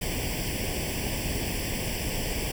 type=noise with comb filter; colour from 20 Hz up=pink; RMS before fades=-30 dBFS; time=0.01-2.52 s; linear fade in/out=10 ms; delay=0.38 ms; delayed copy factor=+0.9; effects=none